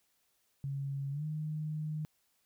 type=tone with pitch glide; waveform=sine; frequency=138.59 to 153.78 Hz; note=C#3 to D#3; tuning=0 to -20 cents; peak=-34 dBFS; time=0.64-2.05 s; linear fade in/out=0 ms; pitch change=+180 cents; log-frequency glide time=1.11-1.24 s; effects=white hiss -75 dBFS RMS until 2.45 s